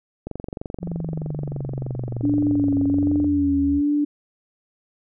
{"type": "click train", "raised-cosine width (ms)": 2, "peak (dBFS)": -17, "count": 70, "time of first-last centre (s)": [0.27, 3.244], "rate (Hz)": 23.2}
{"type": "exponential sweep", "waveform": "sine", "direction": "down", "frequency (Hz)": [174.61, 74.7], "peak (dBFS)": -26, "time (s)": [0.8, 3.82], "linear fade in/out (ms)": 50}
{"type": "tone with vibrato", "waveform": "sine", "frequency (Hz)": 286.3, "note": "D4", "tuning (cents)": -44, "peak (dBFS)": -17, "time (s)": [2.23, 4.05], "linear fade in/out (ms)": 10, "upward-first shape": "sine", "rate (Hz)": 1.3, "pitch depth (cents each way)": 43}
{"effects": []}